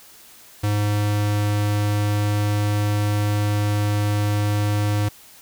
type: tone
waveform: square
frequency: 103.83 Hz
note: G#2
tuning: in tune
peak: -19 dBFS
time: 0.63-5.09 s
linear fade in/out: 10 ms
effects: white hiss -47 dBFS RMS until 5.41 s